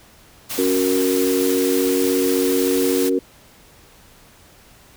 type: noise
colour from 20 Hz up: white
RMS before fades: -27 dBFS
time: 0.49-3.1 s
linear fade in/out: 20 ms
type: chord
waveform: sine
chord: F# major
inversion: second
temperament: equal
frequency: 277.2 / 370 / 466.2 Hz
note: C#4 / F#4 / A#4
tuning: 0 / 0 / 0 cents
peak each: -20 / -20 / -21 dBFS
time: 0.58-3.19 s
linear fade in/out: 5 ms
effects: pink hiss -49 dBFS RMS until 4.96 s